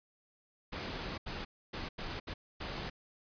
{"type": "noise bursts at uneven times", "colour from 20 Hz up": "pink", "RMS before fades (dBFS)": -40, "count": 6, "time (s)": [[0.72, 1.18], [1.26, 1.45], [1.73, 1.89], [1.98, 2.2], [2.27, 2.34], [2.6, 2.9]], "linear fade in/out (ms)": 10, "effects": ["resampled to 11025 Hz"]}